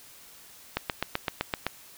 click train, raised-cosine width 0.3 ms, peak -10 dBFS, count 8, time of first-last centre 0.77-1.666 s, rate 7.81 Hz, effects white hiss -51 dBFS RMS until 1.97 s

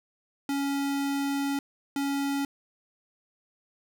square tone pair in turn, 279.2 / 279.2 Hz, C#4 / C#4, +13 / +13 cents, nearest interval unison, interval 0 cents, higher neither, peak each -27 / -27 dBFS, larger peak neither, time 0.49-1.59 / 1.96-2.45 s, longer first, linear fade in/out 2 ms, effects none

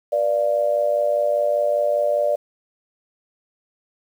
sine tone with amplitude modulation, 587.3 Hz, D5, in tune, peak -13 dBFS, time 0.12-2.36 s, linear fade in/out 10 ms, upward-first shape sine, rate 105 Hz, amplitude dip 80%, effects 8-bit

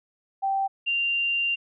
sine tone pair in turn, 780 / 2780 Hz, G5 / F7, -9 / -9 cents, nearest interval octave + minor seventh, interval 2200 cents, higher second, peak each -22 dBFS, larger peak neither, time 0.42-0.68 / 0.86-1.56 s, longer second, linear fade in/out 20 ms, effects none

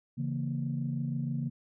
sine chord, A# diminished, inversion first, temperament equal, 138.59 / 164.81 / 233.1 Hz, C#3 / E3 / A#3, 0 / 0 / 0 cents, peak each -32 / -36 / -35 dBFS, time 0.17-1.5 s, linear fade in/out 20 ms, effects tanh soft clip ceiling -21 dBFS

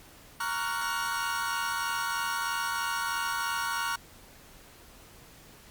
40% pulse chord, Gb major seventh, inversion first, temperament equal with one note detuned, 932.3 / 1118.4 / 1396.9 / 1480 Hz, Bb5 / Db6 / F6 / Gb6, 0 / +15 / 0 / 0 cents, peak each -34 dBFS, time 0.4-3.96 s, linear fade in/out 5 ms, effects pink hiss -53 dBFS RMS until 5.7 s + Opus 48 kbps

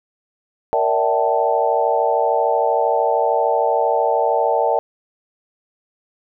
sine tone cluster, 463.8 / 577 / 650 / 772 / 879 Hz, A#4 / D5 / E5 / G5 / A5, -9 / -31 / -24 / -27 / -2 cents, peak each -21 dBFS, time 0.73-4.79 s, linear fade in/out 0 ms, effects none

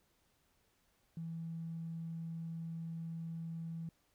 triangle tone, 164.7 Hz, E3, 1 cent flat, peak -36 dBFS, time 1.17-3.89 s, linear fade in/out 2 ms, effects tanh soft clip ceiling -38 dBFS + pink hiss -75 dBFS RMS until 4.14 s

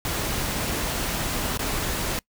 pink noise with dropouts, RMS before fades -27 dBFS, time 0.05-2.19 s, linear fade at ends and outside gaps 1 ms, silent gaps 1.574-1.592 s, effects noise-tail reverb RT60 0.1 s tail -24 dB re dry

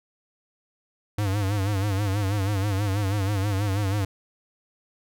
square tone with vibrato, 100 Hz, G2, 35 cents sharp, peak -23 dBFS, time 1.18-4.05 s, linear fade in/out 5 ms, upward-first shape sine, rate 6.2 Hz, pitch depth 96 cents each way, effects none

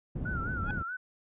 white low-pass noise, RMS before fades -35 dBFS, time 0.15-0.83 s, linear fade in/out 10 ms, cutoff 160 Hz, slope 12 dB/octave
sine tone with vibrato, 1420 Hz, F6, 28 cents sharp, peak -34 dBFS, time 0.25-0.97 s, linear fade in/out 10 ms, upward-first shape sine, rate 4.7 Hz, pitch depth 110 cents each way
sawtooth tone with exponential growth, 830.6 Hz, G#5, in tune, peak -32 dBFS, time 0.61-0.71 s, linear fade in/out 2 ms, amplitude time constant 20 ms
effects resampled to 8000 Hz

